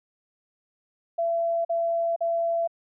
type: tone bursts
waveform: sine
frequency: 673 Hz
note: E5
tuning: 36 cents sharp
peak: -22 dBFS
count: 3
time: 1.18-2.676 s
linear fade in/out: 10 ms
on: 470 ms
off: 43 ms
effects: none